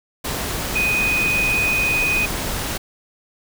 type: tone in noise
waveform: sine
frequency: 2493 Hz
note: D#7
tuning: 3 cents sharp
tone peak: -17 dBFS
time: 0.75-2.26 s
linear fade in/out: 10 ms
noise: pink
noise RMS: -25 dBFS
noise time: 0.24-2.78 s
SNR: +5 dB
effects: none